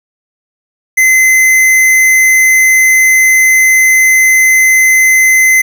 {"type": "tone", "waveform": "square", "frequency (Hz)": 2051, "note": "C7", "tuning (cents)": -35, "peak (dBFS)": -5, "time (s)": [0.97, 5.62], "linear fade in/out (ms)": 10, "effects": []}